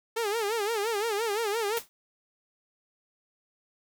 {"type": "tone with vibrato", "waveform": "sawtooth", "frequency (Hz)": 432.7, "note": "A4", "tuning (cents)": -29, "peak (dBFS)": -23, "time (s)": [0.16, 1.79], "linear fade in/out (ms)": 10, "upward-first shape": "sine", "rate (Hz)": 5.8, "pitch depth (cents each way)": 140}
{"type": "noise with exponential decay", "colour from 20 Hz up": "white", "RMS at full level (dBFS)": -31, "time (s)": [1.77, 1.89], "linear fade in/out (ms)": 0, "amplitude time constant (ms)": 26}
{"effects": []}